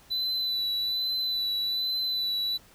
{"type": "tone with vibrato", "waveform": "triangle", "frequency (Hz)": 3988, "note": "B7", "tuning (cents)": 16, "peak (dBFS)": -25, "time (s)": [0.1, 2.58], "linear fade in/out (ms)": 20, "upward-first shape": "sine", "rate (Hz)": 1.2, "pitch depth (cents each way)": 25, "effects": ["pink hiss -56 dBFS RMS until 2.74 s"]}